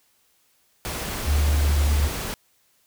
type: noise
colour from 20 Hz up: pink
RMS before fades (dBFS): -30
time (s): 0.85-2.34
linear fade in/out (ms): 0
type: tone with pitch glide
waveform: sine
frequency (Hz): 73.42 to 72.87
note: D2 to D2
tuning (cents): 0 to -13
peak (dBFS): -17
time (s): 1.25-2.1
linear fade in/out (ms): 50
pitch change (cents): -13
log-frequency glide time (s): 1.45-1.71
effects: white hiss -64 dBFS RMS until 2.86 s

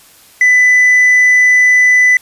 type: tone with hard clipping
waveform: triangle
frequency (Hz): 1996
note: B6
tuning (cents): +18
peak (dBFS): -4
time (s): 0.41-2.17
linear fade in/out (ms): 2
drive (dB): 1
effects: white hiss -43 dBFS RMS until 2.21 s + resampled to 32000 Hz

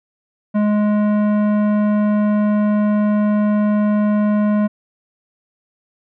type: tone with tanh clipping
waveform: triangle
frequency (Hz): 209.2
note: G#3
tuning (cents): +13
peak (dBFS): -15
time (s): 0.54-4.68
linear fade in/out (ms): 20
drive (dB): 18
effects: none

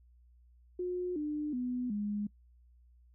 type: tone with pitch steps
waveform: sine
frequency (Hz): 360 / 299.2 / 248.7 / 206.8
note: F#4 / D4 / B3 / G#3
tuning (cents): -47 / +32 / +12 / -7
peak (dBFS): -32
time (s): 0.79-2.27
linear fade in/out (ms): 5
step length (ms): 370
effects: noise-tail reverb RT60 0.1 s tail -22 dB re dry + added 60 Hz sine -59 dBFS peak until 3.14 s

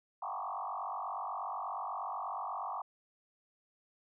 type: tone with frequency modulation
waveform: sine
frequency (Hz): 950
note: A#5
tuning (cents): +33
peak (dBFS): -36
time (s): 0.22-2.82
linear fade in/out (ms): 5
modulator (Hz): 48.3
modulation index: 5
effects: none

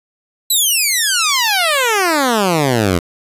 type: exponential sweep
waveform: 10% pulse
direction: down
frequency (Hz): 4066 to 82.41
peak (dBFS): -4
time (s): 0.5-2.99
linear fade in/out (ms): 5
effects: resampled to 32000 Hz

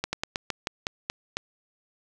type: slowing click train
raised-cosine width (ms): 0.2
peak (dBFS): -10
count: 9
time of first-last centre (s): 0.04-1.37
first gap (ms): 90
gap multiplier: 1.17
effects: none

